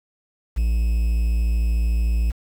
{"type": "tone with quantisation", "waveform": "triangle", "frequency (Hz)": 56.8, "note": "A#1", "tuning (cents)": -44, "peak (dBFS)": -15, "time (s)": [0.56, 2.32], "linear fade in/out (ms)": 20, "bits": 7, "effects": []}